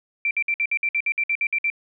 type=tone bursts; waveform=sine; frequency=2349 Hz; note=D7; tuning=in tune; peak=-19 dBFS; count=13; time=0.25-1.701 s; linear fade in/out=2 ms; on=59 ms; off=57 ms; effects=none